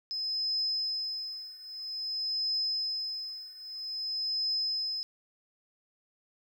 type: tone with tremolo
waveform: sine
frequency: 5100 Hz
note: D#8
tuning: 42 cents sharp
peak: -27 dBFS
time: 0.11-5.03 s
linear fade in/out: 0 ms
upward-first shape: triangle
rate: 0.51 Hz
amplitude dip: 90%
effects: 10-bit